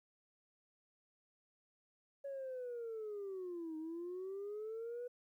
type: linear two-way sweep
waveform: sine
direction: down then up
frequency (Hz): 561 to 311.1 to 494.1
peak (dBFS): -40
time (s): 2.24-5.08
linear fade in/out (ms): 10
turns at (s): 3.77
effects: tanh soft clip ceiling -39 dBFS + 13-bit